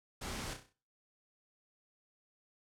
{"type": "noise with echo", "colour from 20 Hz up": "pink", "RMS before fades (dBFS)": -42, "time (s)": [0.21, 0.54], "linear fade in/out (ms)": 10, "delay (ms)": 32, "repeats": 6, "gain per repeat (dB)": -6, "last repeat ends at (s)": 0.732, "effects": ["noise-tail reverb RT60 0.5 s tail -26 dB re dry", "low-pass 10000 Hz 12 dB/octave"]}